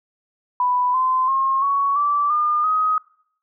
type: tone with pitch steps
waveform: sine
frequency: 991 / 1031.3 / 1073.2 / 1116.9 / 1162.3 / 1209.5 / 1258.7 Hz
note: B5 / C6 / C6 / C#6 / D6 / D#6 / D#6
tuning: +6 / -25 / +44 / +13 / -18 / -49 / +20 cents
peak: -16 dBFS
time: 0.6-2.98 s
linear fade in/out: 2 ms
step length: 340 ms
effects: noise-tail reverb RT60 0.7 s tail -24 dB re dry